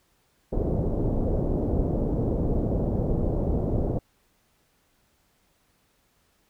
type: low-pass noise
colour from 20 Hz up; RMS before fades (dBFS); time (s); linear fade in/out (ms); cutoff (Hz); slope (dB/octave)
pink; -25; 0.52-3.99; 10; 570; 24
effects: pink hiss -67 dBFS RMS until 6.49 s